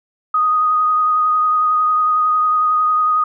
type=tone with vibrato; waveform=sine; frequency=1244.5 Hz; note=D#6; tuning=in tune; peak=-12 dBFS; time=0.34-3.24 s; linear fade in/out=5 ms; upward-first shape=sine; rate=11 Hz; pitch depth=16 cents each way; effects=none